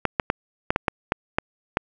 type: clicks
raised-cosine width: 0.5 ms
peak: -4 dBFS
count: 9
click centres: 0.053 / 0.198 / 0.301 / 0.705 / 0.761 / 0.882 / 1.121 / 1.385 / 1.771 s
effects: none